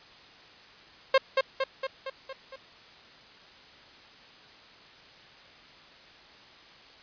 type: tone with echo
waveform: sawtooth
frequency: 534 Hz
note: C5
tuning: 35 cents sharp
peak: -13 dBFS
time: 1.14-1.18 s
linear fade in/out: 5 ms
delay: 230 ms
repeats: 6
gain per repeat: -4 dB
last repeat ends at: 2.56 s
effects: white hiss -52 dBFS RMS until 7.02 s + resampled to 11025 Hz